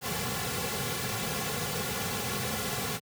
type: noise with comb filter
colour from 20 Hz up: pink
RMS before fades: -32 dBFS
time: 0.01-3 s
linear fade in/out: 50 ms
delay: 3.2 ms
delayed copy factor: -0.9
effects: high-pass 100 Hz 12 dB/octave